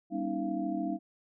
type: tone cluster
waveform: sine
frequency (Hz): 196.4 / 242.6 / 281.1 / 314.9 / 688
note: G3 / B3 / C#4 / D#4 / F5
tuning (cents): +4 / -31 / +24 / +21 / -26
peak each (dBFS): -37 / -39 / -36 / -34 / -38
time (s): 0.1-0.99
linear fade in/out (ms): 50
effects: none